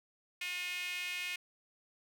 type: tone with high-pass filter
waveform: sawtooth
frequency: 358.4 Hz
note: F4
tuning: 45 cents sharp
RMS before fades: -39 dBFS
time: 0.41-1.36 s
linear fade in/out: 5 ms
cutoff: 2400 Hz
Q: 5
effects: none